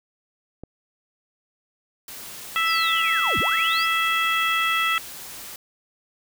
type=click; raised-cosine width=2 ms; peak=-23 dBFS; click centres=0.636 s
type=noise; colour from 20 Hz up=white; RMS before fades=-38 dBFS; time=2.08-5.56 s; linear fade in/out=2 ms
type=harmonic tone; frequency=659.3 Hz; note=E5; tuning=in tune; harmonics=2 / 3 / 4 / 5; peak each=-23 / -25 / -26 / -27 dBFS; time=2.56-4.98 s; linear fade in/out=0 ms
type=linear two-way sweep; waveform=sine; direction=down then up; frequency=5330 to 49 to 5330 Hz; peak=-27 dBFS; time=2.65-3.87 s; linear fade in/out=50 ms; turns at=3.39 s
effects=none